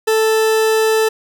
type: tone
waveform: 40% pulse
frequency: 440 Hz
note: A4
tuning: in tune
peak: -11 dBFS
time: 0.07-1.09 s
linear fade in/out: 10 ms
effects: none